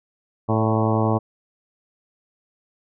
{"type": "harmonic tone with a mistuned harmonic", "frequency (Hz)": 110.2, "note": "A2", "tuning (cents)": 3, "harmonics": [1, 2, 3, 4, 5, 6, 7, 8, 9, 10], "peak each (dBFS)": [-21, -24, -26, -27, -28, -29, -29, -30, -31, -31], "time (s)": [0.48, 1.19], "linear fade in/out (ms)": 20, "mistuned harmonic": 5, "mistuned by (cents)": 34, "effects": []}